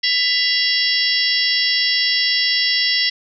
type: harmonic tone with a mistuned harmonic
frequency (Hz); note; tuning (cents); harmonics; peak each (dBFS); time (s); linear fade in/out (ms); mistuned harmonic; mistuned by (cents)
664; E5; +12; 3 / 4 / 5 / 6 / 7 / 8; -21 / -24 / -23 / -25 / -22 / -20; 0.03-3.1; 10; 4; +100
effects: none